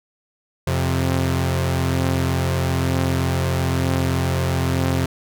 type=tone pair together; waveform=sawtooth; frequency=87.71 / 132.1 Hz; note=F2 / C3; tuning=+8 / +17 cents; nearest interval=perfect fifth; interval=709 cents; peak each=-17 dBFS; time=0.67-5.06 s; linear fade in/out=5 ms; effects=none